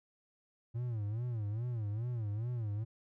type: tone with vibrato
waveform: triangle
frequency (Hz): 112.5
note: A2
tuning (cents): +39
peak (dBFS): -32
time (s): 0.74-2.85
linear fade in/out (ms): 20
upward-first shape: sine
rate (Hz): 2.4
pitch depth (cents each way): 170
effects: none